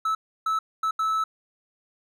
triangle tone bursts at uneven times, 1306 Hz, E6, 17 cents flat, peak -20 dBFS, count 4, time 0.05-0.15 / 0.46-0.59 / 0.83-0.91 / 0.99-1.24 s, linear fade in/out 5 ms, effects none

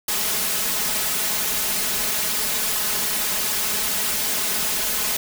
white noise with comb filter, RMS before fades -23 dBFS, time 0.08-5.17 s, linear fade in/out 5 ms, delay 4.7 ms, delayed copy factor +1, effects none

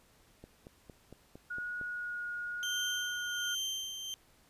click train, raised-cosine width 2 ms, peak -35 dBFS, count 7, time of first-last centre 0.44-1.813 s, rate 4.37 Hz
sine tone with vibrato, 1446 Hz, F#6, 40 cents flat, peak -36 dBFS, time 1.5-3.55 s, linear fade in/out 10 ms, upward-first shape sine, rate 0.87 Hz, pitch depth 9 cents each way
30% pulse tone with tremolo, 3136 Hz, G7, in tune, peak -30 dBFS, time 2.63-4.14 s, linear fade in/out 0 ms, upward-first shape sine, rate 1.3 Hz, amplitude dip 55%
effects pink hiss -65 dBFS RMS until 4.49 s + resampled to 32000 Hz

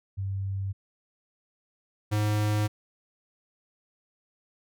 sine / square tone pair in turn, 97.3 / 105.51 Hz, G2 / G#2, -12 / +28 cents, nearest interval minor second, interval 140 cents, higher second, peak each -28 / -24 dBFS, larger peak second, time 0.17-0.73 / 2.11-2.68 s, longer second, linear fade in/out 20 ms, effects none

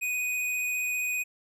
square tone with vibrato, 2489 Hz, D#7, in tune, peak -28 dBFS, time 0.01-1.24 s, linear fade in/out 20 ms, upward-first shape sine, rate 15 Hz, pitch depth 10 cents each way, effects none

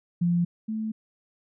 sine tone pair in turn, 173.3 / 218.8 Hz, F3 / A3, -13 / -9 cents, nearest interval major third, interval 404 cents, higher second, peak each -20 / -27 dBFS, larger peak first, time 0.21-0.45 / 0.68-0.92 s, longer neither, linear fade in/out 10 ms, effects none

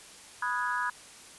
sine chord, G# minor seventh, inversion first, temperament equal with one note detuned, 987.8 / 1244.5 / 1462.1 / 1661.2 Hz, B5 / D#6 / F#6 / G#6, 0 / 0 / -21 / 0 cents, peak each -32 / -35 / -35 / -33 dBFS, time 0.42-0.9 s, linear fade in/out 5 ms, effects white hiss -50 dBFS RMS until 1.38 s + resampled to 24000 Hz

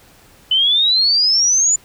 sine exponential sweep, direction up, 3000 to 7080 Hz, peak -11 dBFS, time 0.51-1.76 s, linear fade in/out 5 ms, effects pink hiss -48 dBFS RMS until 1.84 s

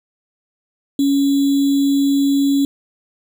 sine tone with sample-and-hold, 278.8 Hz, C#4, 10 cents sharp, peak -12 dBFS, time 0.99-2.65 s, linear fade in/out 2 ms, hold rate 3675 Hz, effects none

